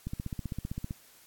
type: click train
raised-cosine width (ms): 5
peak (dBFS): -22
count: 14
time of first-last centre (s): 0.07-0.909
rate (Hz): 15.5
effects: white hiss -58 dBFS RMS until 1.26 s + AAC 64 kbps